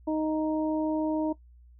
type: harmonic tone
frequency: 311.1 Hz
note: D#4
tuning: in tune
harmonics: 1 / 2 / 3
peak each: -26 / -32 / -36 dBFS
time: 0.07-1.33 s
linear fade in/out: 10 ms
effects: noise-tail reverb RT60 0.1 s tail -17 dB re dry + added 60 Hz sine -51 dBFS peak until 1.79 s